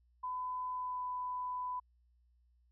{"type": "tone with pitch glide", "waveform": "sine", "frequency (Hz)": [1006, 998.5], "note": ["B5", "B5"], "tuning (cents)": [32, 19], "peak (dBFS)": -36, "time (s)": [0.23, 1.8], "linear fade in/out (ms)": 10, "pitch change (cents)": -13, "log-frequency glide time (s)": [0.71, 1.03], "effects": ["added 60 Hz sine -67 dBFS peak until 2.71 s"]}